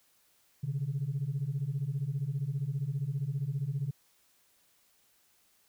sine beating tone pair, 130.6 / 145.6 Hz, C3 / D3, -3 / -15 cents, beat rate 15 Hz, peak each -33 / -32 dBFS, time 0.63-3.91 s, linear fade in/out 10 ms, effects tanh soft clip ceiling -25 dBFS + white hiss -68 dBFS RMS until 5.68 s

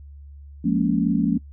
sine chord, Bb minor seventh, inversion second, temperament just, 174.81 / 209.8 / 233.1 / 279.7 Hz, F3 / Ab3 / Bb3 / Db4, +2 / +18 / 0 / +16 cents, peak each -23 dBFS, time 0.64-1.38 s, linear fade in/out 10 ms, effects noise-tail reverb RT60 0.1 s tail -20 dB re dry + added 71 Hz sine -39 dBFS peak until 1.52 s

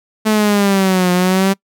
sawtooth linear two-way sweep, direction down then up, 218.2 to 178.2 to 196.1 Hz, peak -7 dBFS, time 0.25-1.54 s, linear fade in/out 20 ms, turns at 1.12 s, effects noise-tail reverb RT60 0.1 s tail -25 dB re dry

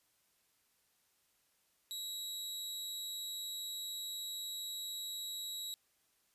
sawtooth tone with amplitude modulation, 3872 Hz, B7, 35 cents flat, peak -35 dBFS, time 1.91-5.74 s, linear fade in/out 0 ms, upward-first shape sine, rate 233 Hz, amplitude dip 45%, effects white hiss -75 dBFS RMS until 6.34 s + resampled to 32000 Hz

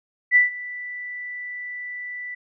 sine tone with ADSR envelope, 1975.5 Hz, B6, in tune, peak -10 dBFS, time 0.31-2.35 s, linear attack 48 ms, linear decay 140 ms, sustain -20 dB, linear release 10 ms, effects none

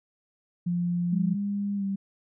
sine tone, 174.8 Hz, F3, 2 cents sharp, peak -24 dBFS, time 0.66-1.35 s, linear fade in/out 10 ms
sine tone with pitch glide, 201.9 to 196.04 Hz, G#3 to G3, -49 to 0 cents, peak -26 dBFS, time 1.12-1.96 s, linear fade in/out 10 ms, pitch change -51 cents, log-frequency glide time 1.76-1.84 s
effects none

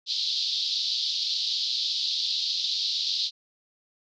pink band-pass noise, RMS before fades -28 dBFS, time 0.06-3.31 s, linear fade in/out 50 ms, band 3600 to 4800 Hz, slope 48 dB/octave, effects none

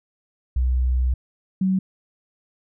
sine tone pair in turn, 63 / 188.79 Hz, B1 / F#3, +35 / +35 cents, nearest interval octave + perfect fifth, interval 1900 cents, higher second, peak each -17 dBFS, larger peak neither, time 0.56-1.14 / 1.61-1.79 s, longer first, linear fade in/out 5 ms, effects none

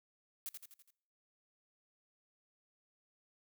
blue noise with echo, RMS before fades -42 dBFS, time 0.46-0.49 s, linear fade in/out 0 ms, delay 83 ms, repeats 5, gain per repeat -5 dB, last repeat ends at 0.905 s, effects noise-tail reverb RT60 0.7 s tail -23 dB re dry

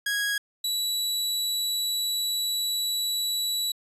sawtooth tone pair in turn, 1652 / 3929 Hz, G#6 / B7, -10 / -10 cents, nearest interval octave + minor third, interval 1500 cents, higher second, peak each -21 / -22 dBFS, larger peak first, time 0.06-0.38 / 0.64-3.72 s, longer second, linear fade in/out 5 ms, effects resampled to 32000 Hz

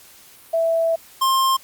sine / square tone pair in turn, 659.3 / 1059.8 Hz, E5 / C6, 0 / +22 cents, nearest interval minor sixth, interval 822 cents, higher second, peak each -16 dBFS, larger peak neither, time 0.53-0.96 / 1.21-1.57 s, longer first, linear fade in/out 10 ms, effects white hiss -47 dBFS RMS until 1.63 s + Opus 48 kbps

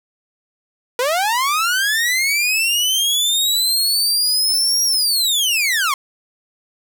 sawtooth linear two-way sweep, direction up then down, 471.2 to 5670 to 1043 Hz, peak -12 dBFS, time 0.99-5.94 s, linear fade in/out 2 ms, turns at 4.84 s, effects none

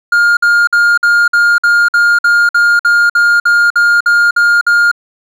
triangle tone bursts, 1413 Hz, F6, 20 cents sharp, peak -4 dBFS, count 16, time 0.12-4.915 s, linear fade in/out 5 ms, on 250 ms, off 53 ms, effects none

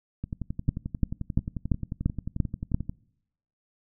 two click trains, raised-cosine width 5 ms, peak -10 / -19 dBFS, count 7 / 31, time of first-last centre 0.69-2.745 / 0.24-2.895 s, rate 2.92 / 11.3 Hz, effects noise-tail reverb RT60 0.8 s tail -24 dB re dry

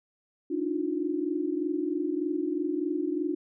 sine tone cluster, 291.4 / 314.6 / 356.5 Hz, D4 / D#4 / F4, -13 / +19 / +36 cents, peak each -31 dBFS, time 0.5-3.35 s, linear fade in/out 10 ms, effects none

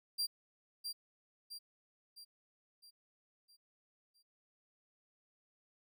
40% pulse tone with echo, 4743 Hz, D8, 16 cents sharp, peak -32 dBFS, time 0.18-0.27 s, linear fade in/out 20 ms, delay 660 ms, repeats 6, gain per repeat -6 dB, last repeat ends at 4.23 s, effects none

